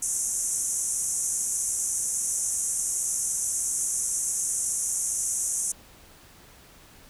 pink band-pass noise, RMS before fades -28 dBFS, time 0.02-5.72 s, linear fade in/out 5 ms, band 6000 to 11000 Hz, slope 96 dB/octave, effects pink hiss -52 dBFS RMS until 7.09 s

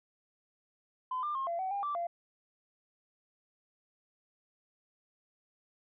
sine tone with pitch steps, 1019 / 1195 / 1071 / 682 / 756 / 803 / 1168 / 688 Hz, C6 / D6 / C6 / F5 / F#5 / G5 / D6 / F5, -46 / +30 / +40 / -41 / +37 / +41 / -10 / -26 cents, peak -31 dBFS, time 1.11-2.07 s, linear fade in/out 5 ms, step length 120 ms, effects tanh soft clip ceiling -27 dBFS

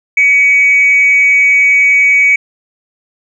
sine tone with frequency modulation, 2255 Hz, C#7, 29 cents sharp, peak -4 dBFS, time 0.17-2.36 s, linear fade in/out 5 ms, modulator 279 Hz, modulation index 0.23, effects tanh soft clip ceiling -1 dBFS

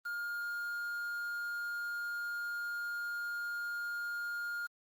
triangle tone with quantisation, 1415 Hz, F6, 22 cents sharp, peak -34 dBFS, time 0.05-4.67 s, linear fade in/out 10 ms, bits 9, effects Opus 32 kbps

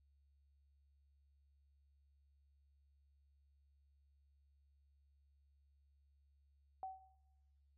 sine tone with exponential decay, 760 Hz, F#5, 46 cents sharp, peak -40 dBFS, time 6.83-7.15 s, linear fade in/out 1 ms, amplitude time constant 69 ms, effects noise-tail reverb RT60 0.9 s tail -17 dB re dry + added 70 Hz sine -70 dBFS peak until 7.77 s

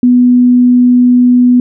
sine tone, 246.9 Hz, B3, in tune, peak -3 dBFS, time 0.03-1.6 s, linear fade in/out 2 ms, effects none

